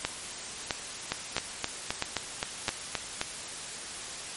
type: two click trains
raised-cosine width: 0.2 ms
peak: -9 / -10 dBFS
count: 5 / 9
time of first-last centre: 0.05-2.682 / 1.12-3.214 s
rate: 1.52 / 3.82 Hz
effects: white hiss -39 dBFS RMS until 4.36 s + MP3 48 kbps